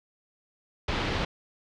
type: low-pass noise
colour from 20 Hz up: pink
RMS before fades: -29 dBFS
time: 0.88-1.25 s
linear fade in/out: 5 ms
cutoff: 4300 Hz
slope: 24 dB/octave
effects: none